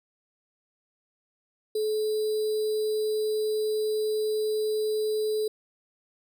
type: tone with sample-and-hold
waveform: sine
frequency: 430 Hz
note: A4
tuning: 40 cents flat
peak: -24 dBFS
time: 1.75-5.48 s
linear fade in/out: 5 ms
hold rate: 4410 Hz
effects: none